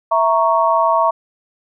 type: chord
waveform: sine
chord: A# diminished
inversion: second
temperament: equal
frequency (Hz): 659.3 / 932.3 / 1108.7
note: E5 / A#5 / C#6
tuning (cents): 0 / 0 / 0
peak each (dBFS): -16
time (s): 0.11-1.11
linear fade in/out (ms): 10
effects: none